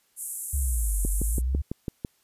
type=band-pass noise; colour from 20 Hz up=white; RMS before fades=-35 dBFS; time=0.16-1.42 s; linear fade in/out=50 ms; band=7800 to 12000 Hz; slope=48 dB/octave
type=exponential two-way sweep; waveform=sine; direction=down then up; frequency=72.2 to 44.5 to 72.2 Hz; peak=-23 dBFS; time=0.53-1.62 s; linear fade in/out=10 ms; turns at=1.06 s
type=click train; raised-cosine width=3 ms; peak=-16 dBFS; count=7; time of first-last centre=1.05-2.048 s; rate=6.01 Hz
effects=white hiss -67 dBFS RMS until 2.23 s + resampled to 32000 Hz